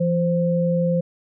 sine tone pair together, 170 / 521.6 Hz, F3 / C5, -46 / -5 cents, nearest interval octave + perfect fifth, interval 1941 cents, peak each -19 / -21 dBFS, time 0-1.01 s, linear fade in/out 10 ms, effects none

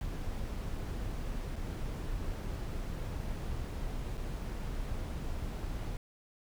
brown noise with dropouts, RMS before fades -37 dBFS, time 0.01-5.97 s, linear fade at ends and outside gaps 1 ms, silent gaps 1.558-1.562 / 4.173-4.177 s, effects none

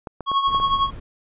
clicks, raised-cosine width 1 ms, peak -17 dBFS, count 5, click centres 0.072 / 0.207 / 0.316 / 0.547 / 0.6 s
square tone with tremolo, 1100 Hz, C#6, 14 cents flat, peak -15 dBFS, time 0.26-0.91 s, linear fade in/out 50 ms, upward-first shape triangle, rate 11 Hz, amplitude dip 70%
brown noise, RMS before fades -34 dBFS, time 0.47-1 s, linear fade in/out 10 ms
effects resampled to 8000 Hz

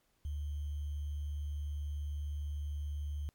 sine tone with sample-and-hold, 73.42 Hz, D2, in tune, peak -35 dBFS, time 0.25-3.29 s, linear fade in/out 0 ms, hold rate 3150 Hz, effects pink hiss -75 dBFS RMS until 3.34 s + MP3 96 kbps

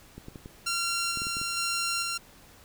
clicks, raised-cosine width 3 ms, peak -28 dBFS, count 9, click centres 0.18 / 0.284 / 0.358 / 0.459 / 1.173 / 1.219 / 1.269 / 1.369 / 1.415 s
10% pulse tone with tremolo, 1376 Hz, F6, 26 cents flat, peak -19 dBFS, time 0.66-2.18 s, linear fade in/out 10 ms, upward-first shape square, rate 1.1 Hz, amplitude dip 25%
effects pink hiss -54 dBFS RMS until 2.64 s

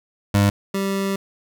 25% pulse tone pair in turn, 101.1 / 195.54 Hz, G#2 / G3, -46 / -4 cents, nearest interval major seventh, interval 1142 cents, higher second, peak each -10 / -17 dBFS, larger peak first, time 0.34-0.5 / 0.74-1.16 s, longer second, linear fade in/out 5 ms, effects none

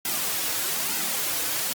white noise with flanger, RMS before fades -27 dBFS, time 0.05-1.73 s, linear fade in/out 2 ms, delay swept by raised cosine 1.7 to 5.1 ms, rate 1.1 Hz, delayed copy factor -0.65, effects high-pass 150 Hz 12 dB/octave + Opus 48 kbps

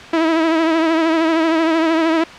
sawtooth tone with vibrato, 324.3 Hz, E4, 28 cents flat, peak -9 dBFS, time 0.13-2.24 s, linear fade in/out 5 ms, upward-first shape triangle, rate 13 Hz, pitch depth 61 cents each way, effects white hiss -34 dBFS RMS until 2.38 s + low-pass 3000 Hz 12 dB/octave

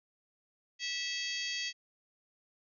harmonic tone with a mistuned harmonic, 653 Hz, E5, 17 cents flat, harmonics 3 / 4 / 5 / 6 / 7 / 8 / 9 / 10, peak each -41 / -41 / -40 / -50 / -39 / -48 / -50 / -46 dBFS, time 0.79-1.73 s, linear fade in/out 50 ms, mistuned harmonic 6, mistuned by -50 cents, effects none

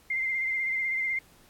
sine tone with vibrato, 2093 Hz, C7, in tune, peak -26 dBFS, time 0.1-1.19 s, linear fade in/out 5 ms, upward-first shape sine, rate 16 Hz, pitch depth 30 cents each way, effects pink hiss -59 dBFS RMS until 1.49 s + AAC 64 kbps

